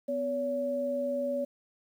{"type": "tone pair together", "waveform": "sine", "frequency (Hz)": [251.1, 566.5], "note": ["B3", "C#5"], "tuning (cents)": [29, 37], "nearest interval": "octave + major second", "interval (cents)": 1408, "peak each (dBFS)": [-35, -29], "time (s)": [0.08, 1.45], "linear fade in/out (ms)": 10, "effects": ["10-bit"]}